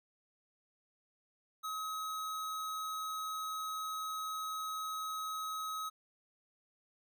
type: tone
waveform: square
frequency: 1274 Hz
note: D#6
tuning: 41 cents sharp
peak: -38 dBFS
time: 1.63-5.9 s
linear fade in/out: 20 ms
effects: none